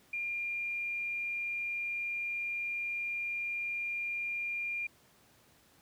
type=tone; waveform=sine; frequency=2400 Hz; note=D7; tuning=37 cents sharp; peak=-33 dBFS; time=0.13-4.87 s; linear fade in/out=5 ms; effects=pink hiss -64 dBFS RMS until 5.81 s + high-pass 80 Hz 12 dB/octave